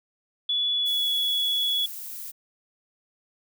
sine tone with pitch glide, 3423 to 3382 Hz, A7 to G#7, -48 to +31 cents, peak -22 dBFS, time 0.49-1.86 s, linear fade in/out 5 ms, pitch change -21 cents, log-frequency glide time 0.72-1.11 s
violet noise, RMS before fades -37 dBFS, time 0.85-2.32 s, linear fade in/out 20 ms
effects none

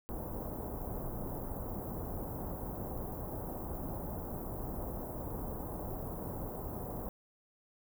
pink band-stop noise, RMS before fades -40 dBFS, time 0.09-7.09 s, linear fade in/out 0 ms, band 920 to 15000 Hz, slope 24 dB/octave, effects none

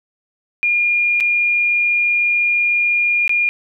sine tone with dropouts, 2418 Hz, D7, 50 cents sharp, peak -13 dBFS, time 0.63-3.49 s, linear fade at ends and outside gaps 0 ms, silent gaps 1.202-1.207 / 3.278-3.294 s, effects none

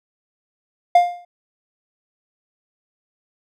triangle tone with exponential decay, 704 Hz, F5, 14 cents sharp, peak -4 dBFS, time 0.95-1.25 s, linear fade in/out 5 ms, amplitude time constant 65 ms, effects none

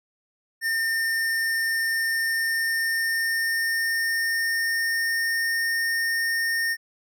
square tone with pitch glide, 1812 to 1829.9 Hz, A#6 to A#6, -50 to -33 cents, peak -23 dBFS, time 0.61-6.77 s, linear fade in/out 50 ms, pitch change +17 cents, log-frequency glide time 1.88-5.65 s, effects none

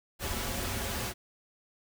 pink noise with comb filter, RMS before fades -34 dBFS, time 0.19-1.14 s, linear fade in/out 50 ms, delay 6.5 ms, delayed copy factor -0.6, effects none

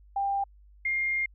sine tone pair in turn, 794 / 2120 Hz, G5 / C7, +22 / +22 cents, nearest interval octave + perfect fourth, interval 1700 cents, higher second, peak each -25 dBFS, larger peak neither, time 0.16-0.44 / 0.85-1.26 s, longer second, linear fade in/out 5 ms, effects added 50 Hz sine -52 dBFS peak until 1.34 s

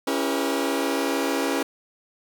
sawtooth chord, C# diminished seventh, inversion none, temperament just, 277.2 / 332.6 / 399.1 / 479 Hz, C#4 / E4 / G4 / Bb4, 0 / +16 / +31 / +47 cents, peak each -22 / -25 / -26 / -25 dBFS, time 0.07-1.63 s, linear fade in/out 5 ms, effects none

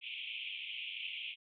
white band-pass noise, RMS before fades -43 dBFS, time 0.01-1.36 s, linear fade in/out 50 ms, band 2300 to 3300 Hz, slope 96 dB/octave, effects none

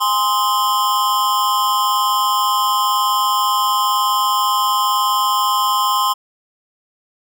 square tone with amplitude modulation, 1042 Hz, C6, 7 cents flat, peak -11 dBFS, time 0-6.14 s, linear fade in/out 20 ms, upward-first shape sine, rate 219 Hz, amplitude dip 85%, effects none

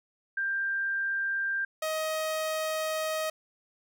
sine / sawtooth tone pair in turn, 1586 / 629.4 Hz, G6 / D#5, +20 / +20 cents, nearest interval octave + major third, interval 1600 cents, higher first, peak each -27 / -25 dBFS, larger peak second, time 0.37-1.65 / 1.82-3.3 s, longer second, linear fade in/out 5 ms, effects none

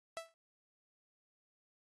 sawtooth tone with exponential decay, 659.3 Hz, E5, in tune, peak -34 dBFS, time 0.17-0.34 s, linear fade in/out 0 ms, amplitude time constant 36 ms, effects AAC 32 kbps

